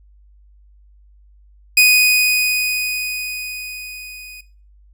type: tone with level ramp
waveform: sawtooth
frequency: 2489 Hz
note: D#7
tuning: in tune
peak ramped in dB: -4 to -31 dBFS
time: 1.77-4.41 s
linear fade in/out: 5 ms
effects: noise-tail reverb RT60 0.4 s tail -19 dB re dry + added 50 Hz sine -46 dBFS peak until 4.93 s